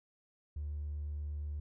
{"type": "tone with hard clipping", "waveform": "sine", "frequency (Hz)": 74.3, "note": "D2", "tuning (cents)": 21, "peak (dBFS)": -37, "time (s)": [0.56, 1.6], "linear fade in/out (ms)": 5, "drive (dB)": 1, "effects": []}